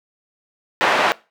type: band-pass noise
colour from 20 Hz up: pink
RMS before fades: -17 dBFS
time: 0.81-1.12 s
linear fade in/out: 0 ms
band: 580 to 2300 Hz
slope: 12 dB/octave
effects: noise-tail reverb RT60 0.3 s tail -21 dB re dry